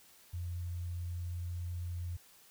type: tone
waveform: sine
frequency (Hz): 87.31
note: F2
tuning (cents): 0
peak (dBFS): -36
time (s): 0.33-2.17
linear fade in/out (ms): 10
effects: white hiss -61 dBFS RMS until 2.5 s